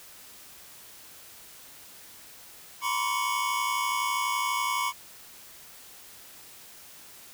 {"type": "tone cluster", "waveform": "square", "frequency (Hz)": [959, 1031, 1140, 2222], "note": ["A#5", "C6", "C#6", "C#7"], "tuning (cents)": [49, -26, 48, 4], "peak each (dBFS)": [-34, -31, -33, -33], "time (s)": [2.81, 4.93], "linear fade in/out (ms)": 50, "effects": ["white hiss -49 dBFS RMS until 7.33 s"]}